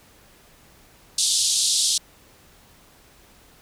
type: band-pass noise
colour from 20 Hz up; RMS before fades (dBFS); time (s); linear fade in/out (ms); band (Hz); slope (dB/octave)
pink; -21; 1.18-1.98; 5; 3500 to 9900; 48
effects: pink hiss -53 dBFS RMS until 3.61 s